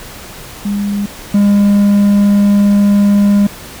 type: tone pair in turn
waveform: sine / triangle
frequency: 202.9 / 202.9 Hz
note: G#3 / G#3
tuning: -40 / -40 cents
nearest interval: unison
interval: 0 cents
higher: neither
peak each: -13 / -4 dBFS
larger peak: second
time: 0.65-1.06 / 1.34-3.47 s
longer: second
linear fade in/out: 5 ms
effects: pink hiss -31 dBFS RMS until 3.8 s